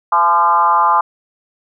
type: tone with frequency modulation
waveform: sine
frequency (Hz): 1029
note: C6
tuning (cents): -29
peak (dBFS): -9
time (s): 0.12-1.01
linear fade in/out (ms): 5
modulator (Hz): 175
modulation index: 1.3
effects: none